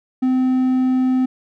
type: tone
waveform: triangle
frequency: 257.2 Hz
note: C4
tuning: 30 cents flat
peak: -12 dBFS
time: 0.22-1.26 s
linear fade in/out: 10 ms
effects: none